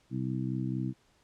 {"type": "harmonic tone", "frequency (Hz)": 64.3, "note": "C2", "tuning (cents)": -30, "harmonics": [2, 3, 4, 5], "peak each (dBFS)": [-33, -36, -37, -38], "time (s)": [0.1, 0.94], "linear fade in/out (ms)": 50, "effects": ["pink hiss -67 dBFS RMS until 1.23 s", "low-pass 8000 Hz 12 dB/octave"]}